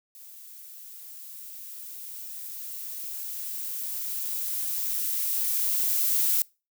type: noise with level ramp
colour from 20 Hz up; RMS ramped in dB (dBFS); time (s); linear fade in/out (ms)
violet; -47 to -23; 0.15-6.42; 0
effects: noise-tail reverb RT60 0.3 s tail -25 dB re dry